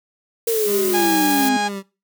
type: exponential sweep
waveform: sine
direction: down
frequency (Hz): 466.2 to 253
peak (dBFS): -17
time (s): 0.47-1.57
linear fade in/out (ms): 5
type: noise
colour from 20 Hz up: blue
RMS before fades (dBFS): -25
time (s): 0.47-1.49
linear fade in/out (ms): 5
type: tone with vibrato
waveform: 25% pulse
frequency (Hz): 200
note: G3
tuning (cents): +35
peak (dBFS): -23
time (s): 0.65-1.83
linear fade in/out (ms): 50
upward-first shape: sine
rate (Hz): 1.4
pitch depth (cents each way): 75
type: harmonic tone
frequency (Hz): 822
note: G#5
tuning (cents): -18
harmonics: 1 / 2 / 3 / 4 / 5 / 6 / 7 / 8 / 9 / 10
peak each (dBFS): -20 / -26 / -30 / -32 / -34 / -36 / -37 / -38 / -39 / -40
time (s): 0.93-1.69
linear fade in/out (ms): 20
effects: noise-tail reverb RT60 0.3 s tail -22 dB re dry